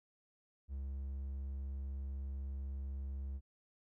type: tone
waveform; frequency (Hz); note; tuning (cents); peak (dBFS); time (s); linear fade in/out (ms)
triangle; 68; C#2; -33; -37; 0.68-3.41; 50
effects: none